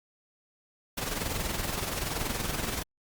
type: noise with amplitude modulation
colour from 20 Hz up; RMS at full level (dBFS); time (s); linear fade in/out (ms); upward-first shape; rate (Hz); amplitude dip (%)
pink; -30; 0.97-2.83; 10; sine; 21.1; 55
effects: Opus 48 kbps